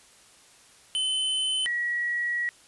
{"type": "tone pair in turn", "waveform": ["square", "sine"], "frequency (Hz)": [3046, 1918.9], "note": ["F#7", "A#6"], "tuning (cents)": [50, 50], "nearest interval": "minor sixth", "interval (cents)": 800, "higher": "first", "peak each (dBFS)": -25, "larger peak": "neither", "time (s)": [[0.95, 1.66], [1.66, 2.49]], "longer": "second", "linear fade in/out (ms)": 0, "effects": ["white hiss -55 dBFS RMS until 2.67 s", "resampled to 24000 Hz"]}